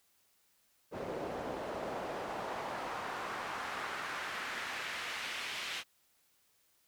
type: noise with band-pass filter sweep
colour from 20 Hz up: pink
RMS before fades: -40 dBFS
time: 0.91-5.84 s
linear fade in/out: 50 ms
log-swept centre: 450 to 2800 Hz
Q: 1.3
effects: white hiss -72 dBFS RMS until 6.87 s